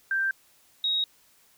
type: tone pair in turn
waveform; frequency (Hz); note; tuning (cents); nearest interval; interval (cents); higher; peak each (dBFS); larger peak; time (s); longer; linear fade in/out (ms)
sine; 1573 / 3783; G6 / A#7; +6 / +25; octave + minor third; 1519; second; -23; neither; 0.11-0.31 / 0.84-1.04; neither; 2
effects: white hiss -61 dBFS RMS until 1.57 s